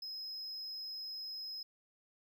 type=tone; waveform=triangle; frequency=5110 Hz; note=D#8; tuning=45 cents sharp; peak=-40 dBFS; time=0.02-1.63 s; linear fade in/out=5 ms; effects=13-bit